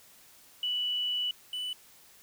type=tone pair in turn; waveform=sine / triangle; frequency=2960 / 2982 Hz; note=F#7 / F#7; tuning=0 / +13 cents; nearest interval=unison; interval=13 cents; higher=second; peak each=-28 / -31 dBFS; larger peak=first; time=0.63-1.31 / 1.53-1.73 s; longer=first; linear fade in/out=2 ms; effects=white hiss -57 dBFS RMS until 2.22 s